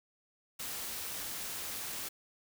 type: noise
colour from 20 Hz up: white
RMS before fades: -40 dBFS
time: 0.59-2.09 s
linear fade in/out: 10 ms
effects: none